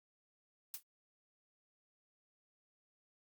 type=noise with exponential decay; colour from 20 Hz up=blue; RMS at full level=-38 dBFS; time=0.74-0.83 s; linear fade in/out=2 ms; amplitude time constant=19 ms; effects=noise-tail reverb RT60 0.1 s tail -26 dB re dry + Opus 48 kbps